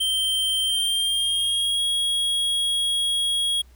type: tone with pitch glide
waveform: square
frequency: 3136 to 3300 Hz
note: G7 to G#7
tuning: 0 to -12 cents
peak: -21 dBFS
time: 0-3.62 s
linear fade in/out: 10 ms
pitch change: +88 cents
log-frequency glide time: 0.63-1.81 s
effects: added 62 Hz sine -48 dBFS peak until 3.75 s + pink hiss -60 dBFS RMS until 3.75 s